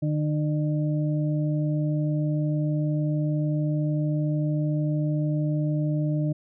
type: harmonic tone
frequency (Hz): 151.1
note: D3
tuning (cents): +50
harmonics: 1 / 2 / 4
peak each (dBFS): -23 / -29 / -35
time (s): 0.02-6.33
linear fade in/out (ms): 10
effects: none